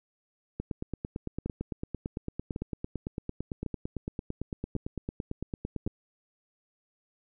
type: two click trains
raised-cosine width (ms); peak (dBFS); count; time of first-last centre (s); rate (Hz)
3; -20 / -20; 5 / 48; 1.46-5.865 / 0.6-5.875; 0.908 / 8.91
effects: none